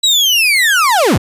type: linear sweep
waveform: 35% pulse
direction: down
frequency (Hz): 3951 to 51.91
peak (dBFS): -7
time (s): 0.03-1.18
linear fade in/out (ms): 10
effects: resampled to 32000 Hz